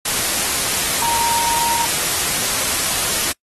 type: tone in noise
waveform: sine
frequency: 932.3 Hz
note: A#5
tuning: in tune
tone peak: -18 dBFS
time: 1.02-1.85 s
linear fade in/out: 5 ms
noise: white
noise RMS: -19 dBFS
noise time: 0.05-3.32 s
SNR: -2 dB
effects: noise-tail reverb RT60 0.1 s tail -25 dB re dry + AAC 32 kbps